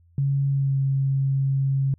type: tone with pitch glide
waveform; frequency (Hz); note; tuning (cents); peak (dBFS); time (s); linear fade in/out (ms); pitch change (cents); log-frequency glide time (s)
sine; 138.59 to 136.05; C#3 to C#3; 0 to -32; -19; 0.18-1.94; 2; -32; 0.49-0.77
effects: added 85 Hz sine -54 dBFS peak until 1.98 s